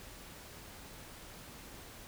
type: silence
effects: pink hiss -51 dBFS RMS until 2.07 s